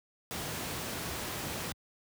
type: noise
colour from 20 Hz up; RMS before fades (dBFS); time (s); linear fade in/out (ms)
pink; -37; 0.31-1.72; 0
effects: high-pass 80 Hz 12 dB/octave